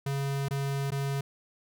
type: tone with dropouts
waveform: square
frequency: 138.7 Hz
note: C#3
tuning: 1 cent sharp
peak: -29 dBFS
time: 0.06-1.21 s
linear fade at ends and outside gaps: 5 ms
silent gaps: 0.485-0.508 / 0.906-0.918 s
effects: none